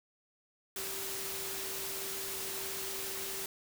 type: tone in noise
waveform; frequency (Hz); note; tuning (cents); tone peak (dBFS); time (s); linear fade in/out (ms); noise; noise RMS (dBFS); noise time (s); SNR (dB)
sine; 388; G4; -18; -46; 0.76-3.46; 2; white; -39; 0.76-3.46; -10
effects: none